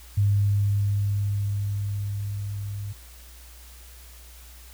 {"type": "tone with level ramp", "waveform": "sine", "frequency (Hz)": 101.4, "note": "G#2", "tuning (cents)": -41, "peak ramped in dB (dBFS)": [-17, -30], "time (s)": [0.17, 2.93], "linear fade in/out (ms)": 10, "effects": ["added 60 Hz sine -45 dBFS peak until 4.73 s", "white hiss -50 dBFS RMS until 4.73 s"]}